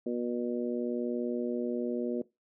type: harmonic tone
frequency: 120.8 Hz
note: B2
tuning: 38 cents flat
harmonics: 2 / 3 / 4 / 5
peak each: -33 / -34 / -37 / -41 dBFS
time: 0.06-2.22 s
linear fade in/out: 5 ms
effects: noise-tail reverb RT60 0.2 s tail -19 dB re dry